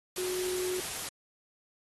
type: tone in noise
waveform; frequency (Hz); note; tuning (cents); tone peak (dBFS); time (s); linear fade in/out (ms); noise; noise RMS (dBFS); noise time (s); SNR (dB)
sine; 366.1; F#4; -18; -32; 0.18-0.8; 2; white; -37; 0.16-1.09; +2
effects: AAC 32 kbps